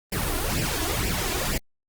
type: noise with flanger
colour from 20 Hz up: pink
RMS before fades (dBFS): -26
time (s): 0.12-1.58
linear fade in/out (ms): 5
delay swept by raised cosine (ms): 0.38 to 2.98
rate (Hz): 2.1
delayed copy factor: +0.75
effects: Opus 32 kbps